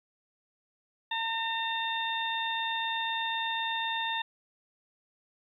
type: harmonic tone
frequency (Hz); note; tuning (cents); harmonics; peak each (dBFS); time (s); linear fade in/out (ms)
908; A#5; -46; 1 / 2 / 3 / 4; -33 / -35 / -39 / -34; 1.11-4.22; 5
effects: 11-bit